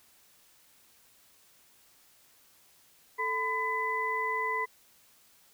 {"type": "tone cluster", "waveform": "sine", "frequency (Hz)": [439.8, 1009, 2004], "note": ["A4", "B5", "B6"], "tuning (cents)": [-1, 37, 25], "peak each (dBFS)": [-37, -31, -32], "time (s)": [3.18, 4.66], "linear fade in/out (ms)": 20, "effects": ["white hiss -62 dBFS RMS until 5.53 s"]}